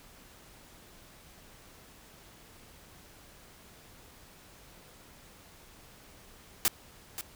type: noise with echo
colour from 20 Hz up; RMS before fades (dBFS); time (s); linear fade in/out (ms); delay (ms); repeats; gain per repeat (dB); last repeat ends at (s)
white; -25; 6.65-6.68; 0; 530; 1; -12; 7.21
effects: pink hiss -55 dBFS RMS until 7.35 s